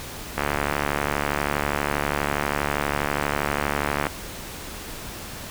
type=click train; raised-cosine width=0.5 ms; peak=-7 dBFS; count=268; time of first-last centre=0.38-4.068 s; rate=72.4 Hz; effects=pink hiss -36 dBFS RMS until 5.5 s